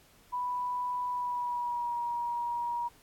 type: tone with pitch glide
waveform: sine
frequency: 987.8 to 952.5 Hz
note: B5 to A#5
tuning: 0 to +37 cents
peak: -30 dBFS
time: 0.32-2.89 s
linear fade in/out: 20 ms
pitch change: -63 cents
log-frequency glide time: 1.09-1.97 s
effects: pink hiss -61 dBFS RMS until 3.02 s + AAC 64 kbps